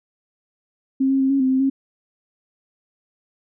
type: tone with pitch steps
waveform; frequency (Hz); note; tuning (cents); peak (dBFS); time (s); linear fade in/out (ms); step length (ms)
sine; 266.9 / 270 / 266.5 / 274.8 / 260.7 / 262.3 / 270.2; C4 / C#4 / C4 / C#4 / C4 / C4 / C#4; +35 / -45 / +32 / -15 / -6 / +4 / -44; -15; 1-1.7; 10; 100
effects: none